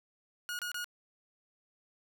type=tone bursts; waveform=sawtooth; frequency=1443 Hz; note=F#6; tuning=44 cents flat; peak=-32 dBFS; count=3; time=0.49-0.844 s; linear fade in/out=0 ms; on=100 ms; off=27 ms; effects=none